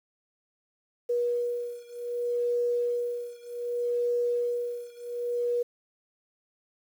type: beating tone pair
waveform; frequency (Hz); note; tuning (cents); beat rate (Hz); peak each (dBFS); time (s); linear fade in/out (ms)
sine; 481.3 / 481.95; B4 / B4; -45 / -42; 0.65; -29 / -30; 1.09-5.63; 10
effects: 9-bit